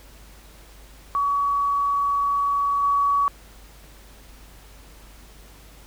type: tone with level steps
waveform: sine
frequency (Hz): 1131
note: C#6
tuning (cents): +34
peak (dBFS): -19 / -17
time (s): 1.15-3.28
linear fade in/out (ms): 0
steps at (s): 2.83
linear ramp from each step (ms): 2
effects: added 50 Hz sine -46 dBFS peak until 5.86 s + pink hiss -50 dBFS RMS until 5.86 s